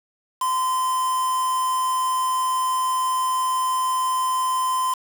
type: tone with quantisation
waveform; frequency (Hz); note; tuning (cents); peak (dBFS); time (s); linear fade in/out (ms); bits
triangle; 1029; C6; -29; -18; 0.41-4.94; 5; 5
effects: none